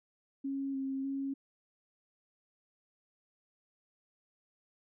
sine tone with pitch steps, 273.8 / 268.8 / 273.5 Hz, C#4 / C4 / C#4, -21 / +47 / -23 cents, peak -33 dBFS, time 0.44-1.34 s, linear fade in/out 10 ms, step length 300 ms, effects none

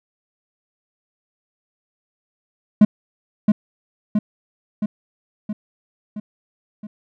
triangle tone with echo, 210.8 Hz, G#3, 26 cents sharp, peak -4 dBFS, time 2.81-2.85 s, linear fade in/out 5 ms, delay 670 ms, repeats 6, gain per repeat -4 dB, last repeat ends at 6.87 s, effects none

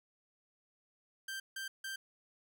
sawtooth tone bursts, 1571 Hz, G6, 3 cents sharp, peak -36 dBFS, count 3, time 1.28-1.96 s, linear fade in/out 5 ms, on 120 ms, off 160 ms, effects none

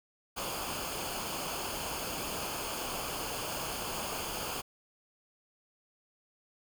pink noise with comb filter, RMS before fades -37 dBFS, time 0.36-4.62 s, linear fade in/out 20 ms, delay 0.52 ms, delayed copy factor -0.65, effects none

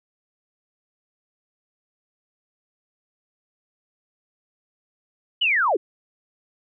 sine linear sweep, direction down, 3047 to 300 Hz, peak -17 dBFS, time 5.41-5.77 s, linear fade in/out 10 ms, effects none

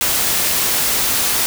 white noise, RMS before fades -17 dBFS, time 0.01-1.46 s, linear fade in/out 0 ms, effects none

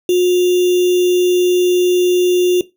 sine tone with sample-and-hold, 359.7 Hz, F#4, 49 cents flat, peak -9 dBFS, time 0.09-2.61 s, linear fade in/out 2 ms, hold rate 3150 Hz, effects noise-tail reverb RT60 0.2 s tail -17 dB re dry

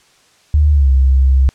sine tone with pitch glide, 74.4 to 66.28 Hz, D2 to C2, +23 to +23 cents, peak -7 dBFS, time 0.54-1.49 s, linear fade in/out 0 ms, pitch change -200 cents, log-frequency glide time 0.71-0.9 s, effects white hiss -51 dBFS RMS until 1.54 s + low-pass 7000 Hz 12 dB/octave

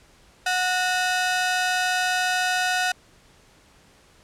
sawtooth ring-modulated tone, 1100 Hz, C#6, 14 cents flat, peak -14 dBFS, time 0.46-2.92 s, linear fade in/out 5 ms, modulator 367 Hz, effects pink hiss -55 dBFS RMS until 4.23 s + low-pass 9000 Hz 12 dB/octave

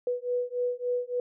sine beating tone pair, 490 / 493.5 Hz, B4 / B4, -14 / -1 cents, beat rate 3.5 Hz, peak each -30 dBFS, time 0.07-1.2 s, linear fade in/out 2 ms, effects none

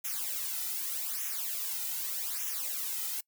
blue noise with flanger, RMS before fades -35 dBFS, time 0.04-3.21 s, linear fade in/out 10 ms, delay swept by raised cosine 0.22 to 1.82 ms, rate 0.83 Hz, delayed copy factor -0.8, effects noise-tail reverb RT60 0.1 s tail -25 dB re dry

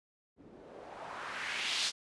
blue noise with low-pass filter sweep, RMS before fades -39 dBFS, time 0.36-1.92 s, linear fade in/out 50 ms, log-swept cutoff 240 to 4800 Hz, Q 1.8, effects resampled to 24000 Hz

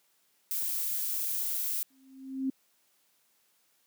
violet noise, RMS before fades -32 dBFS, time 0.51-1.83 s, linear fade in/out 0 ms
sine tone with exponential growth, 265.7 Hz, C4, 27 cents sharp, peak -25 dBFS, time 1.9-2.5 s, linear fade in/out 5 ms, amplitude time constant 130 ms
effects white hiss -70 dBFS RMS until 3.86 s + high-pass 150 Hz 12 dB/octave

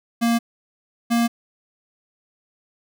square tone pair in turn, 233.1 / 234.3 Hz, A#3 / A#3, 0 / +9 cents, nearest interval unison, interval 9 cents, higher second, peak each -17 dBFS, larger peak neither, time 0.21-0.39 / 1.1-1.28 s, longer neither, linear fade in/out 20 ms, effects none

